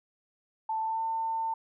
sine tone with pitch glide, 884 to 900 Hz, A5 to A5, +8 to +39 cents, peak -28 dBFS, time 0.69-1.54 s, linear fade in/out 5 ms, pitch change +31 cents, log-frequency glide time 0.81-1.02 s, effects none

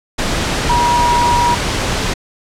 sine tone in noise, 960 Hz, B5, 49 cents flat, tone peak -11 dBFS, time 0.69-1.55 s, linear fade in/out 10 ms, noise pink, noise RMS -17 dBFS, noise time 0.18-2.14 s, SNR +3 dB, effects low-pass 7000 Hz 12 dB/octave

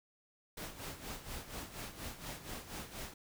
pink noise with tremolo, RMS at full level -43 dBFS, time 0.57-3.14 s, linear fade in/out 5 ms, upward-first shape sine, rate 4.2 Hz, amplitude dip 70%, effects none

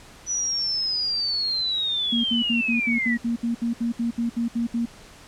sine linear sweep, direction down, 5960 to 1872 Hz, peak -22 dBFS, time 0.26-3.18 s, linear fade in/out 50 ms
sine tone bursts, 233.9 Hz, A#3, 6 cents sharp, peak -21 dBFS, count 15, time 2.12-4.858 s, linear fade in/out 10 ms, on 120 ms, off 67 ms
effects pink hiss -47 dBFS RMS until 5.27 s + low-pass 9000 Hz 12 dB/octave

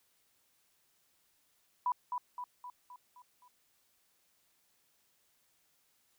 sine tone with echo, 987.8 Hz, B5, in tune, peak -28 dBFS, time 1.86-1.92 s, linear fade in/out 2 ms, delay 260 ms, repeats 6, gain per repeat -5 dB, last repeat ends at 3.48 s, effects white hiss -73 dBFS RMS until 6.18 s

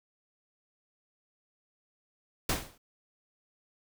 pink noise with exponential decay, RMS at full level -25 dBFS, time 2.49-2.78 s, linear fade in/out 5 ms, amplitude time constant 61 ms, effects none

